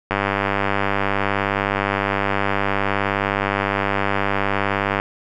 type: click train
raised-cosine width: 0.5 ms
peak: -4 dBFS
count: 487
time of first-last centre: 0.11-4.999 s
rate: 99.4 Hz
effects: none